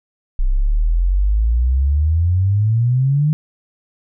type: exponential sweep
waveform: sine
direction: up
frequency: 30.87 to 155.56 Hz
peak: -12 dBFS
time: 0.39-3.33 s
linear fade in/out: 0 ms
effects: none